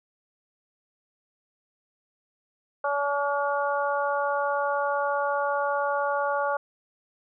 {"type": "harmonic tone", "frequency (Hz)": 284.8, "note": "C#4", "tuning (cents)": 47, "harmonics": [2, 3, 4, 5], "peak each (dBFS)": [-27, -29, -30, -31], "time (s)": [2.84, 6.57], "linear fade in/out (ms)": 5, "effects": []}